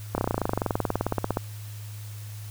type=slowing click train; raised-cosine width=1 ms; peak=-10 dBFS; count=28; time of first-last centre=0.15-1.371 s; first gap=30 ms; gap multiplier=1.03; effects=added 105 Hz sine -36 dBFS peak until 2.5 s + white hiss -48 dBFS RMS until 2.5 s